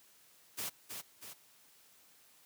white noise with echo, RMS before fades -39 dBFS, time 0.57-0.7 s, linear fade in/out 20 ms, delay 320 ms, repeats 2, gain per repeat -5 dB, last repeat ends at 1.34 s, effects white hiss -64 dBFS RMS until 2.45 s + high-pass 100 Hz 12 dB/octave

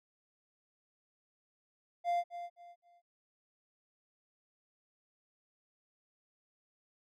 triangle tone with echo, 696 Hz, F5, 6 cents flat, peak -27 dBFS, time 2.04-2.24 s, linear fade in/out 50 ms, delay 260 ms, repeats 3, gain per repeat -11 dB, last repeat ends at 3.02 s, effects none

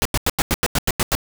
pink noise bursts, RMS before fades -18 dBFS, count 10, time 0.02-1.151 s, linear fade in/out 0 ms, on 33 ms, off 89 ms, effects none

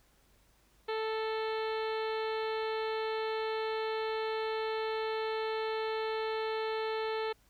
harmonic tone with a mistuned harmonic, 440 Hz, A4, in tune, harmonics 1 / 2 / 3 / 4 / 5 / 6 / 7 / 8 / 9 / 10, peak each -33 / -39 / -43 / -45 / -47 / -49 / -50 / -51 / -52 / -53 dBFS, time 0.88-7.33 s, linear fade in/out 10 ms, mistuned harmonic 10, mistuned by -53 cents, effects added 50 Hz sine -68 dBFS peak until 7.49 s + pink hiss -68 dBFS RMS until 7.49 s

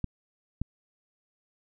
clicks, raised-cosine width 5 ms, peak -17 dBFS, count 2, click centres 0.043 / 0.616 s, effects none

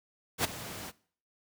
pink noise with ADSR envelope, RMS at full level -25 dBFS, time 0.38-0.92 s, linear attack 64 ms, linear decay 12 ms, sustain -16 dB, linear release 35 ms, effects noise-tail reverb RT60 0.5 s tail -21 dB re dry + high-pass 100 Hz 12 dB/octave

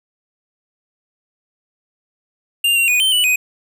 square tone with pitch steps, 2797 / 2754 / 2472 / 3102 / 2964 / 2501 Hz, F7 / F7 / D#7 / G7 / F#7 / D#7, +2 / -25 / -12 / -19 / +2 / +8 cents, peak -13 dBFS, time 2.64-3.36 s, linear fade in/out 5 ms, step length 120 ms, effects none

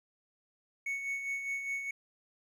triangle tone with tremolo, 2217 Hz, C#7, in tune, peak -30 dBFS, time 0.86-1.91 s, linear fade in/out 5 ms, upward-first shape sine, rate 4.9 Hz, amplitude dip 50%, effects none

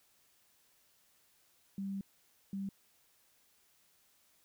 sine tone bursts at uneven times, 196 Hz, G3, in tune, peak -36 dBFS, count 2, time 1.78-2.01 / 2.53-2.69 s, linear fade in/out 2 ms, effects white hiss -70 dBFS RMS until 4.44 s

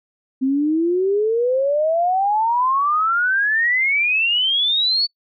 sine exponential sweep, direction up, 258.3 to 4502 Hz, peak -15 dBFS, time 0.41-5.07 s, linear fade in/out 20 ms, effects noise-tail reverb RT60 0.1 s tail -26 dB re dry

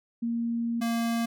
sine / square tone pair in turn, 233.1 / 231.6 Hz, A#3 / A#3, 0 / -11 cents, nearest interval unison, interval 11 cents, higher first, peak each -26 / -26 dBFS, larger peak neither, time 0.22-0.81 / 0.81-1.26 s, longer first, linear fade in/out 10 ms, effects none

